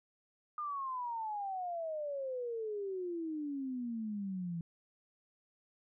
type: exponential sweep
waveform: sine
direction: down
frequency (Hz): 1223 to 164.81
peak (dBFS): -36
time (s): 0.58-4.61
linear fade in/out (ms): 2
effects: none